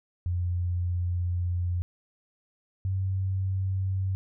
sine tone pair in turn, 88.4 / 95.19 Hz, F2 / F#2, +22 / +50 cents, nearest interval minor second, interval 128 cents, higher second, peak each -25 dBFS, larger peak neither, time 0.26-1.82 / 2.85-4.15 s, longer first, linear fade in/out 0 ms, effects none

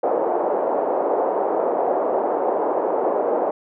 pink band-pass noise, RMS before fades -21 dBFS, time 0.03-3.51 s, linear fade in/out 5 ms, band 410 to 800 Hz, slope 24 dB/octave, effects none

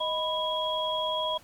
sine tone cluster, 626 / 989 / 3306 Hz, D#5 / B5 / G#7, +10 / +2 / -9 cents, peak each -31 dBFS, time 0-1.38 s, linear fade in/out 10 ms, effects pink hiss -56 dBFS RMS until 1.43 s + AAC 64 kbps

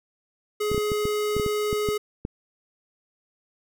square tone, 420.4 Hz, G#4, 21 cents sharp, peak -24 dBFS, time 0.6-1.98 s, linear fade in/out 10 ms
clicks, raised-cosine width 3 ms, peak -15 dBFS, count 11, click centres 0.716 / 0.746 / 0.779 / 0.918 / 1.054 / 1.366 / 1.398 / 1.463 / 1.729 / 1.888 / 2.251 s
effects none

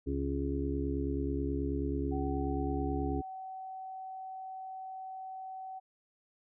harmonic tone, 69.3 Hz, C#2, in tune, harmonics 1 / 2 / 4 / 5 / 6, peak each -35 / -40 / -35 / -39 / -39 dBFS, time 0.06-3.22 s, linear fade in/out 20 ms
sine tone, 758 Hz, F#5, 42 cents sharp, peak -40 dBFS, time 2.11-5.8 s, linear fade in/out 20 ms
effects none

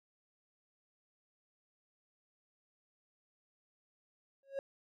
triangle tone with exponential growth, 548 Hz, C#5, 20 cents flat, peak -30 dBFS, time 4.43-4.59 s, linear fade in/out 1 ms, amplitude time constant 33 ms, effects none

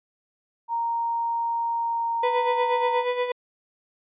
sine tone with pitch glide, 930 to 924.1 Hz, A#5 to A#5, -4 to -15 cents, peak -23 dBFS, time 0.68-3.05 s, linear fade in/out 50 ms, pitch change -11 cents, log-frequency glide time 1.75-2.36 s
35% pulse tone with tremolo, 493.9 Hz, B4, in tune, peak -19 dBFS, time 2.23-3.32 s, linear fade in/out 5 ms, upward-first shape sine, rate 8.4 Hz, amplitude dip 60%
effects resampled to 8000 Hz

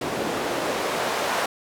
white noise with band-pass filter sweep, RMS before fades -26 dBFS, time 0.01-1.46 s, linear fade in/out 5 ms, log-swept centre 340 to 730 Hz, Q 1, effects none

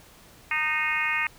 harmonic tone with a mistuned harmonic, 307.8 Hz, D#4, 19 cents flat, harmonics 3 / 4 / 5 / 6 / 7 / 8 / 9, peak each -35 / -33 / -36 / -29 / -28 / -29 / -37 dBFS, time 0.51-1.27 s, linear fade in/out 2 ms, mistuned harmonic 8, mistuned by +23 cents, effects pink hiss -52 dBFS RMS until 1.38 s

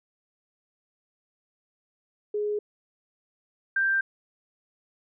sine tone pair in turn, 417.5 / 1576.3 Hz, G#4 / G6, +9 / +9 cents, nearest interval octave + major seventh, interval 2300 cents, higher second, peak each -25 / -21 dBFS, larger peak second, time 2.34-2.59 / 3.76-4.01 s, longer neither, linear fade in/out 5 ms, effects none

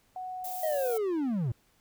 sine tone with pitch glide, 740 to 731.1 Hz, F#5 to F#5, 0 to -21 cents, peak -35 dBFS, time 0.16-0.97 s, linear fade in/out 2 ms, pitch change -21 cents, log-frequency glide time 0.31-0.72 s
violet noise, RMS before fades -40 dBFS, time 0.44-0.98 s, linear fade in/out 5 ms
triangle linear sweep, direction down, 650 to 104.3 Hz, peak -25 dBFS, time 0.63-1.52 s, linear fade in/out 5 ms
effects pink hiss -67 dBFS RMS until 1.8 s

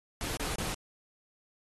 pink noise bursts, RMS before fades -35 dBFS, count 3, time 0.21-0.744 s, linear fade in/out 0 ms, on 160 ms, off 27 ms, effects AAC 32 kbps

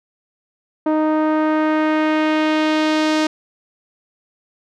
sawtooth tone with low-pass filter sweep, 310 Hz, D#4, 6 cents flat, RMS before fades -17 dBFS, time 0.86-3.27 s, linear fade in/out 5 ms, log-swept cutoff 910 to 5500 Hz, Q 1.1, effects none

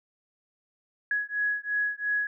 sine beating tone pair, 1673 / 1675.9 Hz, G#6 / G#6, +12 / +15 cents, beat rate 2.9 Hz, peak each -29 dBFS, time 1.11-2.27 s, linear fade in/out 2 ms, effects none

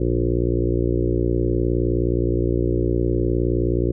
harmonic tone with a mistuned harmonic, 59.4 Hz, A#1, 33 cents sharp, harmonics 1 / 2 / 3 / 4 / 5 / 6 / 7 / 8 / 9, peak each -23 / -24 / -32 / -32 / -26 / -23 / -28 / -32 / -34 dBFS, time 0-3.92 s, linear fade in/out 5 ms, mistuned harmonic 3, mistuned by -23 cents, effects none

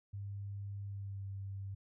sine tone with pitch glide, 100 to 97.94 Hz, G2 to G2, +35 to -1 cents, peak -40 dBFS, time 0.13-1.75 s, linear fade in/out 10 ms, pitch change -36 cents, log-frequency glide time 0.86-1.25 s, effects none

